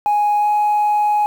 sine tone with pitch glide, 830.6 to 836.4 Hz, G#5 to G#5, 0 to +12 cents, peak -11 dBFS, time 0.06-1.26 s, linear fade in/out 0 ms, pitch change +12 cents, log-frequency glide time 0.38-0.48 s, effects tanh soft clip ceiling -11 dBFS + 7-bit

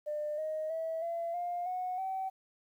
sine tone with pitch steps, 599 / 623.7 / 649.5 / 676.2 / 704.2 / 733.2 / 763.5 Hz, D5 / D#5 / E5 / E5 / F5 / F#5 / G5, +34 / +4 / -26 / +44 / +14 / -16 / -46 cents, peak -32 dBFS, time 0.06-2.3 s, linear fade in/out 20 ms, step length 320 ms, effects tanh soft clip ceiling -28 dBFS + 11-bit

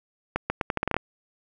accelerating click train, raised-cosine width 0.5 ms, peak -9 dBFS, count 10, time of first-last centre 0.36-0.966 s, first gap 140 ms, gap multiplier 0.8, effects none

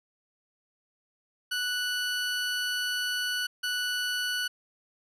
20% pulse tone pair in turn, 1480 / 1480 Hz, F#6 / F#6, 0 / 0 cents, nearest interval unison, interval 0 cents, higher neither, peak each -23 dBFS, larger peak neither, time 1.51-3.47 / 3.63-4.48 s, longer first, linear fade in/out 10 ms, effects low-pass 12000 Hz 12 dB/octave

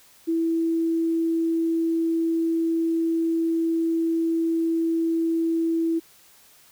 sine tone, 329.4 Hz, E4, 1 cent flat, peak -20 dBFS, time 0.27-6 s, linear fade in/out 20 ms, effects white hiss -54 dBFS RMS until 6.71 s

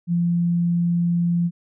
sine tone, 172.2 Hz, F3, 24 cents flat, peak -17 dBFS, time 0.07-1.51 s, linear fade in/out 50 ms, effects none

